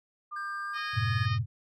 sine tone, 1200 Hz, D6, 37 cents sharp, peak -35 dBFS, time 0.31-0.8 s, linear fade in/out 20 ms
triangle tone with pitch glide, 1587 to 1700.9 Hz, G6 to G#6, +21 to +41 cents, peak -35 dBFS, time 0.36-1.26 s, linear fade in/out 5 ms, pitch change +120 cents, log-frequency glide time 0.63-1.13 s
harmonic tone, 615 Hz, D#5, 20 cents flat, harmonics 2 / 3 / 4 / 5 / 6 / 7 / 8 / 9, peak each -36 / -40 / -42 / -44 / -46 / -47 / -48 / -49 dBFS, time 0.73-1.39 s, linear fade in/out 50 ms
sine chord, F# diminished, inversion none, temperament equal, 92.5 / 110 / 130.81 Hz, F#2 / A2 / C3, 0 / 0 / 0 cents, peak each -33 / -28 / -32 dBFS, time 0.93-1.46 s, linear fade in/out 50 ms
effects none

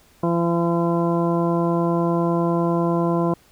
harmonic tone, 170 Hz, F3, 46 cents flat, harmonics 1 / 2 / 3 / 4 / 5 / 6 / 8, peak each -21 / -22 / -27 / -27 / -36 / -27 / -40 dBFS, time 0.23-3.34 s, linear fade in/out 5 ms, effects pink hiss -55 dBFS RMS until 3.51 s

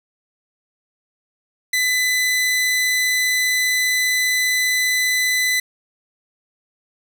sawtooth tone, 2005 Hz, B6, 26 cents sharp, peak -13 dBFS, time 1.73-5.6 s, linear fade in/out 5 ms, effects none

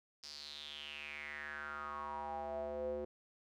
square tone with band-pass filter sweep, 73.42 Hz, D2, in tune, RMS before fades -44 dBFS, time 0.23-3.05 s, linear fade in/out 5 ms, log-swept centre 5100 to 440 Hz, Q 6.8, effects none

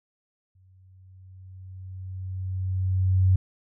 sine tone with exponential growth, 93.5 Hz, F#2, 19 cents sharp, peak -15 dBFS, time 0.55-3.36 s, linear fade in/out 5 ms, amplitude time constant 610 ms, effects none

